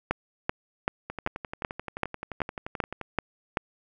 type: two click trains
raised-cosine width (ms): 0.5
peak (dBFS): -19 / -9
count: 23 / 10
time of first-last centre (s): 1.1-3.013 / 0.11-3.572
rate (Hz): 11.5 / 2.6
effects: none